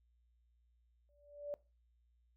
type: tone with exponential growth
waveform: sine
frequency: 581 Hz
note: D5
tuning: 19 cents flat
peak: -36 dBFS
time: 1.09-1.54 s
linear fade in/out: 0 ms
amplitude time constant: 97 ms
effects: noise-tail reverb RT60 0.3 s tail -21 dB re dry + added 59 Hz sine -70 dBFS peak until 2.36 s